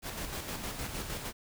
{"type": "noise with tremolo", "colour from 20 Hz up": "pink", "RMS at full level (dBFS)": -37, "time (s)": [0.02, 1.33], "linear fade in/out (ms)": 50, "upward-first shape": "square", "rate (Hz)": 6.5, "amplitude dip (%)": 40, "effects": []}